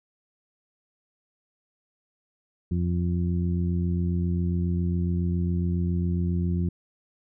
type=harmonic tone; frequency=87.31 Hz; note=F2; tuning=in tune; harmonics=1 / 2 / 3 / 4; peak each=-25 / -26 / -38 / -37 dBFS; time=2.71-6.69 s; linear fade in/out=5 ms; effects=none